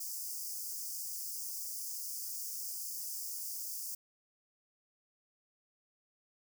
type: high-pass noise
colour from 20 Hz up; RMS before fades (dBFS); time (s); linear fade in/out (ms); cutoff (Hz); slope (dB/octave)
white; -41; 0-3.95; 5; 4800; 96
effects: none